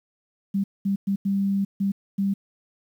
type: tone bursts at uneven times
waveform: sine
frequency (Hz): 197.2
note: G3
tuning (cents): +11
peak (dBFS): -20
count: 6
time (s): 0.54-0.64 / 0.85-0.96 / 1.07-1.16 / 1.25-1.65 / 1.8-1.92 / 2.18-2.34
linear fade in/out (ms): 10
effects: 9-bit